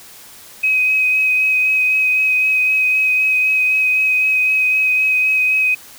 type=tone with vibrato; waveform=sine; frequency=2527 Hz; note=D#7; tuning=26 cents sharp; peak=-12 dBFS; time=0.63-5.75 s; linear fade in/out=10 ms; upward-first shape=sine; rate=3.9 Hz; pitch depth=15 cents each way; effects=white hiss -40 dBFS RMS until 5.98 s